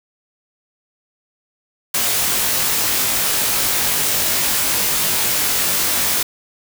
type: noise with comb filter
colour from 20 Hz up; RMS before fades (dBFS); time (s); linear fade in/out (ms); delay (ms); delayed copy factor
white; -18; 1.94-6.23; 5; 20; +0.75
effects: none